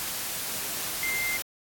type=tone in noise; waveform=sine; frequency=2093 Hz; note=C7; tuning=in tune; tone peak=-27 dBFS; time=1.03-1.37 s; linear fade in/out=0 ms; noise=white; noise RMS=-32 dBFS; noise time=0-1.42 s; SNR=+2 dB; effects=AAC 64 kbps